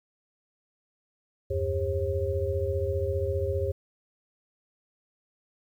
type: tone cluster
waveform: sine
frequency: 79.6 / 94.6 / 401.1 / 539 Hz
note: D#2 / F#2 / G4 / C#5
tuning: +40 / +39 / +40 / -49 cents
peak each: -31 dBFS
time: 1.5-3.72 s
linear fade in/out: 10 ms
effects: 10-bit